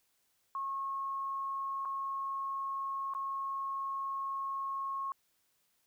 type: tone with dropouts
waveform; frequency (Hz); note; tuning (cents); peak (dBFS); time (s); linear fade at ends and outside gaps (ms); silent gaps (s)
sine; 1089; C#6; -31; -34; 0.55-5.12; 1; 1.851-1.855 / 3.137-3.149
effects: white hiss -75 dBFS RMS until 5.86 s